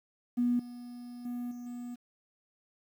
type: tone with level steps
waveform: triangle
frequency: 243 Hz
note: B3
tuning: 28 cents flat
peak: -21 / -40 / -32 / -38 / -36 dBFS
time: 0.37-1.96 s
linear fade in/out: 20 ms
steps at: 0.59 / 1.25 / 1.51 / 1.66 s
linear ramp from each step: 5 ms
effects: tanh soft clip ceiling -23 dBFS + 10-bit